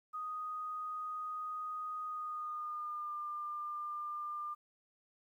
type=tone with pitch glide; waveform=sine; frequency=1244.5 to 1197.9 Hz; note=D#6 to D6; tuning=0 to +34 cents; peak=-38 dBFS; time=0.13-4.55 s; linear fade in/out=20 ms; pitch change=-66 cents; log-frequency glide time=2.05-3.16 s; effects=12-bit